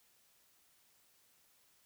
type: silence
effects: white hiss -70 dBFS RMS until 1.85 s